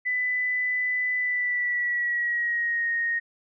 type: tone with pitch glide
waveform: sine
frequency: 1997 to 1863.3 Hz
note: B6 to A#6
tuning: +19 to -1 cents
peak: -23 dBFS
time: 0.05-3.2 s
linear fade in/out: 20 ms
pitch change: -120 cents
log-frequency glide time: 1.17-2.89 s
effects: none